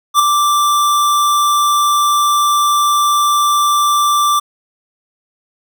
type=tone with ADSR envelope; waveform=square; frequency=1174.7 Hz; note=D6; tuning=in tune; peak=-5 dBFS; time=0.14-4.4 s; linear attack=54 ms; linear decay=7 ms; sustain=-6 dB; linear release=14 ms; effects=none